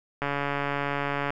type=click train; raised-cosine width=0.5 ms; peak=-13 dBFS; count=155; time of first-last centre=0.22-1.305 s; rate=142 Hz; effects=none